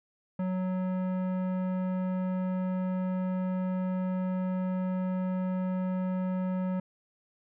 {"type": "tone with tanh clipping", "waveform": "sine", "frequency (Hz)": 185, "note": "F#3", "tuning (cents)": 0, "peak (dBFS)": -30, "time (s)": [0.39, 6.8], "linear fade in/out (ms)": 5, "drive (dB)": 15, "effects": []}